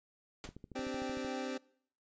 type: noise with exponential decay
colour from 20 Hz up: pink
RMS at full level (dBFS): -40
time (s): 0.44-0.56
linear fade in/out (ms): 0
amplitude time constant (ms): 24
type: click train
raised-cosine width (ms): 3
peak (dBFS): -35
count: 11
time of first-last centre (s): 0.49-1.248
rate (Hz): 13.2
type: chord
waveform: 25% pulse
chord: C suspended second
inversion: none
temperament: equal with one note detuned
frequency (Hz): 260.3 / 293.7 / 392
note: C4 / D4 / G4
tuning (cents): -9 / 0 / 0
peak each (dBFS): -35 / -40 / -40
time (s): 0.75-1.58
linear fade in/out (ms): 10
effects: noise-tail reverb RT60 0.6 s tail -23 dB re dry + resampled to 16000 Hz